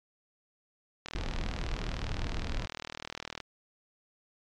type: click train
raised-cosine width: 0.2 ms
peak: -19 dBFS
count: 94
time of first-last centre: 1.06-3.403 s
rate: 39.7 Hz
type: noise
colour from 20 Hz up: brown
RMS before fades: -34 dBFS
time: 1.15-2.66 s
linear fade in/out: 2 ms
effects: low-pass 6000 Hz 12 dB/octave + MP3 96 kbps